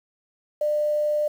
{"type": "tone with quantisation", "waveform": "sine", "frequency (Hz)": 598, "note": "D5", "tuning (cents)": 31, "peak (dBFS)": -20, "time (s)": [0.61, 1.28], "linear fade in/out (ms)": 5, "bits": 8, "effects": []}